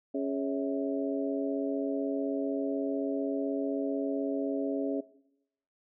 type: harmonic tone with a mistuned harmonic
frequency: 138.5 Hz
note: C#3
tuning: 1 cent flat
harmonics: 2 / 3 / 4 / 5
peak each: -31 / -35 / -37 / -39 dBFS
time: 0.14-5.01 s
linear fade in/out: 10 ms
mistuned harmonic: 5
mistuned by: -110 cents
effects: noise-tail reverb RT60 0.8 s tail -19 dB re dry